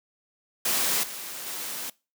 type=noise with level steps; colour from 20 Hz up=white; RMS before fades=-25 / -37 / -34 dBFS; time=0.65-1.9 s; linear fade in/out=5 ms; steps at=1.03 / 1.46 s; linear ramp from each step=5 ms; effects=noise-tail reverb RT60 0.3 s tail -23 dB re dry + high-pass 200 Hz 12 dB/octave